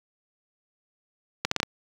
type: accelerating click train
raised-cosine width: 0.2 ms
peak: -6 dBFS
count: 5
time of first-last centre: 1.45-1.63 s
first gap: 64 ms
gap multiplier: 0.77
effects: high-pass 60 Hz 12 dB/octave + 7-bit